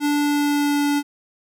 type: tone with pitch glide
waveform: square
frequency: 291.7 to 288.5 Hz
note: D4 to D4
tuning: -12 to -31 cents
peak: -18 dBFS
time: 0-1.03 s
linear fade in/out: 50 ms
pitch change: -19 cents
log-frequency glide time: 0.21-0.86 s
effects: none